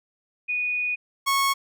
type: tone pair in turn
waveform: sine / sawtooth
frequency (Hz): 2470 / 1100.3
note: D#7 / C#6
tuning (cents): -13 / -13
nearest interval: octave + major second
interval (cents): 1400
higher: first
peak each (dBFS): -23 / -16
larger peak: second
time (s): 0.48-0.96 / 1.26-1.54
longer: first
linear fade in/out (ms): 20
effects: none